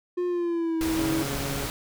triangle tone with pitch glide, 356.2 to 322.9 Hz, F4 to E4, +34 to -36 cents, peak -22 dBFS, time 0.17-1.23 s, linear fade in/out 10 ms, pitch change -170 cents, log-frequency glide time 0.27-0.8 s
pink noise, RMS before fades -32 dBFS, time 0.81-1.7 s, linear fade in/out 0 ms
15% pulse tone, 139.2 Hz, C#3, 8 cents sharp, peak -25 dBFS, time 0.98-1.66 s, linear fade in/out 5 ms
effects none

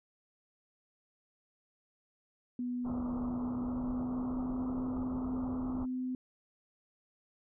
sine tone with pitch glide, 246.3 to 254.7 Hz, B3 to C4, -5 to -46 cents, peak -33 dBFS, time 2.59-6.15 s, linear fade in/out 2 ms, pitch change +59 cents, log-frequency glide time 3.33-4.68 s
pink low-pass noise, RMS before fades -43 dBFS, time 2.84-5.86 s, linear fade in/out 20 ms, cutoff 1300 Hz, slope 96 dB/octave
effects none

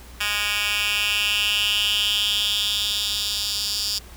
10% pulse tone with high-pass filter sweep, 206.7 Hz, G#3, 8 cents flat, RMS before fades -23 dBFS, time 0.2-3.99 s, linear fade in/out 10 ms, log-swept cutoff 2100 to 4600 Hz, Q 4.4, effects added 60 Hz sine -42 dBFS peak until 4.16 s + pink hiss -46 dBFS RMS until 4.16 s

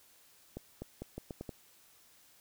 accelerating click train, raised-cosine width 2 ms, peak -27 dBFS, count 7, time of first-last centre 0.57-1.492 s, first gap 250 ms, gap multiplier 0.8, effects white hiss -63 dBFS RMS until 2.4 s

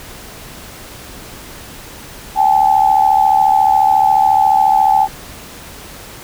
sine tone pair together, 784 / 858.2 Hz, G5 / A5, 0 / -43 cents, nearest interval major second, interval 157 cents, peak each -11 dBFS, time 2.35-5.08 s, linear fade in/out 50 ms, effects pink hiss -34 dBFS RMS until 6.23 s

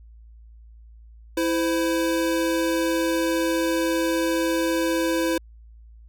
square tone pair together, 329.6 / 514.8 Hz, E4 / C5, 0 / -28 cents, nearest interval minor sixth, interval 772 cents, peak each -23 / -26 dBFS, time 1.37-5.38 s, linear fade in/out 5 ms, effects added 56 Hz sine -44 dBFS peak until 6.08 s

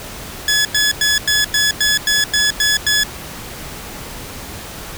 15% pulse tone bursts, 1700 Hz, G#6, 40 cents sharp, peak -6 dBFS, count 10, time 0.48-3.035 s, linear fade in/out 2 ms, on 170 ms, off 95 ms, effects pink hiss -31 dBFS RMS until 4.97 s

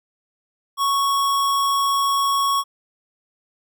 square tone, 1108.7 Hz, C#6, in tune, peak -18 dBFS, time 0.77-2.64 s, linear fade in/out 50 ms, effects none

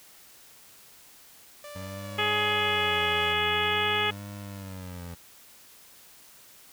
sawtooth tone with pitch glide, 587.3 to 568.6 Hz, D5 to C#5, 0 to +44 cents, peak -37 dBFS, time 1.64-3.33 s, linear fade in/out 2 ms, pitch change -56 cents, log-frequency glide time 1.95-2.16 s
25% pulse tone with vibrato, 92.5 Hz, F#2, in tune, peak -34 dBFS, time 1.75-5.15 s, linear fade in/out 10 ms, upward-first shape sine, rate 0.49 Hz, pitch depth 160 cents each way
harmonic tone, 419.9 Hz, G#4, 19 cents sharp, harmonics 1 / 2 / 3 / 4 / 5 / 6 / 7 / 8, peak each -32 / -32 / -32 / -32 / -32 / -32 / -32 / -32 dBFS, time 2.18-4.11 s, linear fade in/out 10 ms
effects white hiss -53 dBFS RMS until 6.72 s

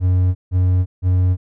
triangle tone bursts, 91.3 Hz, F#2, 23 cents flat, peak -10 dBFS, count 3, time 0-1.37 s, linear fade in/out 50 ms, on 350 ms, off 160 ms, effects none

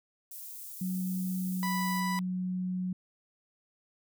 white high-pass noise, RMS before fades -44 dBFS, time 0.31-2 s, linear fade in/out 5 ms, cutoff 10000 Hz, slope 12 dB/octave
sine tone with pitch glide, 184.9 to 183.2 Hz, F#3 to F#3, -1 to -17 cents, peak -30 dBFS, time 0.81-2.93 s, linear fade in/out 5 ms, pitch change -16 cents, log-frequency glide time 1.55-2.28 s
30% pulse tone, 987.8 Hz, B5, in tune, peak -29 dBFS, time 1.63-2.19 s, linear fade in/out 0 ms
effects none

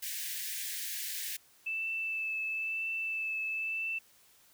white high-pass noise, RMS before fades -38 dBFS, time 0.02-1.37 s, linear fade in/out 10 ms, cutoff 1600 Hz, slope 96 dB/octave
sine tone with vibrato, 2637 Hz, E7, in tune, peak -32 dBFS, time 1.66-3.99 s, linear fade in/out 10 ms, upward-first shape triangle, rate 1 Hz, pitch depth 19 cents each way
effects white hiss -63 dBFS RMS until 4.53 s

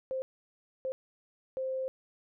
sine tone bursts at uneven times, 524 Hz, C5, 2 cents sharp, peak -31 dBFS, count 3, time 0.11-0.22 / 0.85-0.92 / 1.57-1.88 s, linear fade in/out 0 ms, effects none

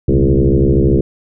sine tone with frequency modulation, 130 Hz, C3, 11 cents flat, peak -8 dBFS, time 0.08-1.01 s, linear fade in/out 5 ms, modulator 68.2 Hz, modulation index 4.5, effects none

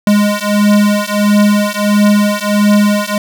square beating tone pair, 206 / 207.5 Hz, G#3 / G#3, -14 / -1 cents, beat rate 1.5 Hz, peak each -12 dBFS, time 0.07-3.18 s, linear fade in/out 2 ms, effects none

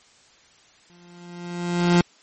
30% pulse tone with exponential growth, 174.61 Hz, F3, in tune, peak -10 dBFS, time 0.9-2.01 s, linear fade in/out 0 ms, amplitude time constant 240 ms, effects white hiss -55 dBFS RMS until 2.22 s + MP3 32 kbps

